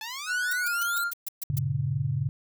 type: exponential sweep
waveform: 10% pulse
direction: up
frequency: 853 to 4186 Hz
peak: -26 dBFS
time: 0.01-1.04 s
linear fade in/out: 2 ms
type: tone with pitch glide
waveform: triangle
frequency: 1474 to 1398.5 Hz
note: F#6 to F6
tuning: -7 to +2 cents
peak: -24 dBFS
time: 0.26-1.12 s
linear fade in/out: 50 ms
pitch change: -91 cents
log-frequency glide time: 0.61-0.73 s
type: noise bursts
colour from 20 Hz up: violet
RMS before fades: -31 dBFS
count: 8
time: 0.51-1.588 s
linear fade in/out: 5 ms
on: 21 ms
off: 130 ms
type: chord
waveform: sine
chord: G diminished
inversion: none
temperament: just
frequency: 98 / 117.6 / 141.12 Hz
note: G2 / Bb2 / Db3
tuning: 0 / +16 / +31 cents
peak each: -33 / -30 / -27 dBFS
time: 1.5-2.29 s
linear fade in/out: 0 ms
effects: none